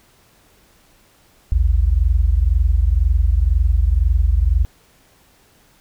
sine tone pair together, 53.71 / 75.7 Hz, A1 / D#2, -41 / -47 cents, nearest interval tritone, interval 594 cents, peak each -14 / -16 dBFS, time 1.52-4.65 s, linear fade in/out 0 ms, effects pink hiss -54 dBFS RMS until 5.8 s

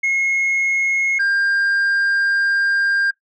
sine tone pair in turn, 2164 / 1599.2 Hz, C#7 / G6, -42 / +34 cents, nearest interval perfect fourth, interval 524 cents, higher first, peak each -13 / -12 dBFS, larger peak second, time 0.03-1.19 / 1.19-3.11 s, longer second, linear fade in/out 10 ms, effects noise-tail reverb RT60 0.1 s tail -17 dB re dry + tanh soft clip ceiling -14 dBFS

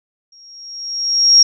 sine tone with exponential growth, 5588 Hz, F8, in tune, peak -3 dBFS, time 0.32-1.43 s, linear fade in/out 5 ms, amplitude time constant 240 ms, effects none

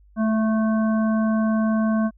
harmonic tone with a mistuned harmonic, 218.9 Hz, A3, 9 cents flat, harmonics 1 / 3 / 5 / 7, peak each -18 / -28 / -32 / -35 dBFS, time 0.16-2.11 s, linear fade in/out 50 ms, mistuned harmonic 3, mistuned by +16 cents, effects added 50 Hz sine -50 dBFS peak until 2.17 s

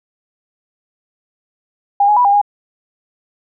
sine tone with pitch steps, 807 / 836 / 982 / 805 / 820 Hz, G#5 / G#5 / B5 / G5 / G#5, -50 / +11 / -10 / +46 / -22 cents, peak -8 dBFS, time 2-2.415 s, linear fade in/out 5 ms, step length 83 ms, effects none

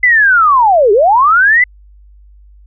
sine linear two-way sweep, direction down then up, 2041 to 383.7 to 2041 Hz, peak -5 dBFS, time 0.03-1.64 s, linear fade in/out 5 ms, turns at 0.92 s, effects added 50 Hz sine -38 dBFS peak until 2.66 s

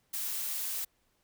blue noise, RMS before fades -35 dBFS, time 0.13-0.85 s, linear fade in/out 10 ms, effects pink hiss -73 dBFS RMS until 1.23 s

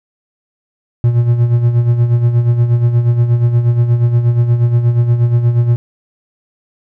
triangle tone with tremolo, 119.2 Hz, A#2, 39 cents sharp, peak -4 dBFS, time 1.04-5.76 s, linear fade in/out 0 ms, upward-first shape sine, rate 8.4 Hz, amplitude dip 60%, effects none

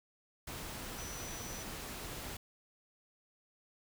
sine tone in noise, 5920 Hz, F#8, in tune, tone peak -48 dBFS, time 0.98-1.63 s, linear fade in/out 5 ms, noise pink, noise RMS -44 dBFS, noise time 0.47-2.37 s, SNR -7 dB, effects none

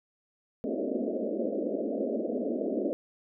pink band-pass noise, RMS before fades -31 dBFS, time 0.64-2.93 s, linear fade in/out 0 ms, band 210 to 640 Hz, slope 96 dB/octave, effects none

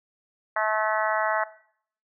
harmonic tone, 216.1 Hz, A3, 31 cents flat, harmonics 3 / 4 / 5 / 6 / 7 / 8 / 9, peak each -28 / -29 / -30 / -31 / -31 / -32 / -33 dBFS, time 0.56-1.44 s, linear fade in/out 5 ms, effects noise-tail reverb RT60 0.6 s tail -17 dB re dry

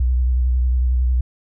sine tone with vibrato, 62.4 Hz, B1, 19 cents sharp, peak -14 dBFS, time 0-1.21 s, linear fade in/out 5 ms, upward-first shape triangle, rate 11 Hz, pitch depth 56 cents each way, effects none

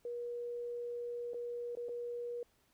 sine tone with dropouts, 479.2 Hz, A#4, 48 cents sharp, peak -38 dBFS, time 0.05-2.43 s, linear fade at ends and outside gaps 2 ms, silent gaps 1.335-1.343 / 1.752-1.771 / 1.886-1.891 s, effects pink hiss -73 dBFS RMS until 2.73 s

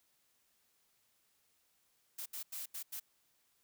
blue noise bursts at uneven times, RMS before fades -43 dBFS, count 5, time 2.18-2.26 / 2.33-2.43 / 2.52-2.66 / 2.74-2.83 / 2.92-3 s, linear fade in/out 10 ms, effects white hiss -75 dBFS RMS until 3.63 s

